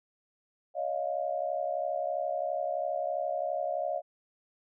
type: tone cluster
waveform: sine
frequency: 567 / 630 / 702 Hz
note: C#5 / D#5 / F5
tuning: +39 / +21 / +9 cents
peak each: -35 / -33 / -33 dBFS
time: 0.74-4.02 s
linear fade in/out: 50 ms
effects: none